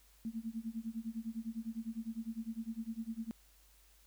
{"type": "tone with tremolo", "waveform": "sine", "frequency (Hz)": 225.6, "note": "A3", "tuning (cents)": 44, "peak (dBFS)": -35, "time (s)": [0.25, 3.31], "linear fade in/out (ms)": 0, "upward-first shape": "sine", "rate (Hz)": 9.9, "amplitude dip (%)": 95, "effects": ["added 50 Hz sine -65 dBFS peak until 4.06 s", "white hiss -67 dBFS RMS until 4.06 s"]}